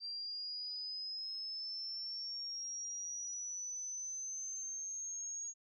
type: linear sweep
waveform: sine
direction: up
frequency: 4699 to 6630 Hz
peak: -40 dBFS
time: 0-5.54 s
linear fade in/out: 50 ms
effects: none